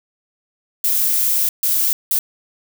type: noise bursts at uneven times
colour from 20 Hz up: violet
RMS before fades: -17 dBFS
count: 3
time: 0.84-1.49 / 1.63-1.93 / 2.11-2.19 s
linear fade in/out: 2 ms
effects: none